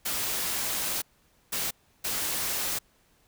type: noise bursts at uneven times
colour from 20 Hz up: white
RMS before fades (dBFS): -30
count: 3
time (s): 0.05-1.02 / 1.52-1.71 / 2.04-2.79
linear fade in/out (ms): 10
effects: pink hiss -65 dBFS RMS until 3.27 s